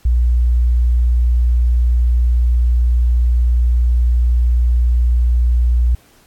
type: tone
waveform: sine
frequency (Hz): 60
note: B1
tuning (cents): -49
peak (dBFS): -10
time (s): 0.05-5.95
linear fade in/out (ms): 5
effects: pink hiss -51 dBFS RMS until 6.26 s + AAC 64 kbps